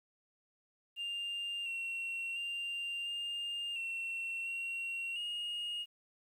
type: tone with pitch steps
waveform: sine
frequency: 2800 / 2729 / 2789 / 2811 / 2715 / 2739 / 2861 Hz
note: F7 / F7 / F7 / F7 / F7 / F7 / F7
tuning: +4 / -41 / -3 / +11 / -50 / -34 / +41 cents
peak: -34 dBFS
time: 0.96-5.86 s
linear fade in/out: 50 ms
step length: 700 ms
effects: tanh soft clip ceiling -35 dBFS + 11-bit